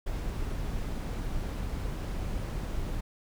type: noise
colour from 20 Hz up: brown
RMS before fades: -33 dBFS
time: 0.06-3.01 s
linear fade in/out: 10 ms
effects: none